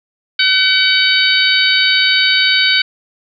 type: harmonic tone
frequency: 757 Hz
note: F#5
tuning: 39 cents sharp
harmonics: 2 / 3 / 4 / 5 / 6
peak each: -16 / -16 / -16 / -16 / -16 dBFS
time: 0.39-2.82 s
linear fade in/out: 5 ms
effects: none